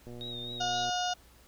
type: click train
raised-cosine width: 2 ms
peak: -33 dBFS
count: 100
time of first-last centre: 0.07-0.895 s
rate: 120 Hz
type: tone with vibrato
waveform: sine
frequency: 3729 Hz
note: A#7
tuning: in tune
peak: -38 dBFS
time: 0.21-0.85 s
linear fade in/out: 0 ms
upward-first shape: sine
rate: 3.9 Hz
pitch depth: 48 cents each way
type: harmonic tone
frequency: 720 Hz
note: F#5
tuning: 47 cents flat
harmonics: 1 / 2 / 4 / 5 / 6 / 7 / 8 / 9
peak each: -31 / -38 / -38 / -39 / -45 / -42 / -42 / -45 dBFS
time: 0.6-1.14 s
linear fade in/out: 10 ms
effects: added 60 Hz sine -60 dBFS peak until 1.47 s + pink hiss -60 dBFS RMS until 1.47 s